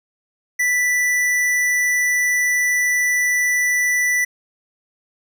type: tone with tanh clipping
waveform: sine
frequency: 1975.5 Hz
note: B6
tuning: in tune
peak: -17 dBFS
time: 0.59-4.25 s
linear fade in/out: 10 ms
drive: 18 dB
effects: none